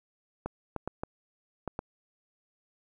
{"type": "clicks", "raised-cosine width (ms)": 1, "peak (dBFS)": -19, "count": 6, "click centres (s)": [0.46, 0.763, 0.876, 1.035, 1.677, 1.791], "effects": ["10-bit"]}